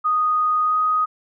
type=tone with pitch glide; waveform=sine; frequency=1241 to 1250.4 Hz; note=D#6 to D#6; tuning=-5 to +8 cents; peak=-16 dBFS; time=0.04-1.06 s; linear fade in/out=20 ms; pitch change=+13 cents; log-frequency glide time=0.64-0.76 s; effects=none